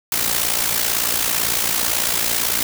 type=noise with amplitude modulation; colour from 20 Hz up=white; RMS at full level=-17 dBFS; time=0.12-2.63 s; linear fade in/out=2 ms; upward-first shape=sine; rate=58 Hz; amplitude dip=65%; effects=none